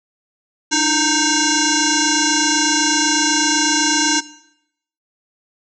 sine tone with frequency modulation, 2813 Hz, F7, 12 cents sharp, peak -13 dBFS, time 0.71-4.21 s, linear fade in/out 20 ms, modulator 622 Hz, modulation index 6.6, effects noise-tail reverb RT60 0.8 s tail -20 dB re dry

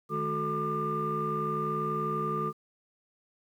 sine tone cluster, 153.4 / 214.2 / 367.7 / 439.4 / 1196 Hz, D#3 / A3 / F#4 / A4 / D6, -24 / -46 / -11 / -2 / +31 cents, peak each -35 / -37 / -36 / -35 / -30 dBFS, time 0.09-2.53 s, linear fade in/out 50 ms, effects tanh soft clip ceiling -21 dBFS + 10-bit

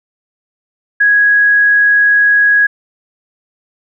sine tone, 1661.2 Hz, G#6, in tune, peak -6 dBFS, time 1-2.67 s, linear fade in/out 10 ms, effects none

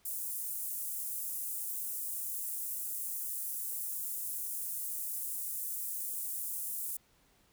pink high-pass noise, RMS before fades -38 dBFS, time 0.05-6.97 s, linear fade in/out 5 ms, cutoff 9500 Hz, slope 24 dB/octave, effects pink hiss -68 dBFS RMS until 7.52 s

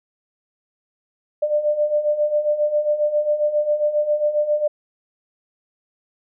sine beating tone pair, 592 / 599.4 Hz, D5 / D5, +14 / +35 cents, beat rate 7.4 Hz, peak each -23 / -18 dBFS, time 1.42-4.68 s, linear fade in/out 10 ms, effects none

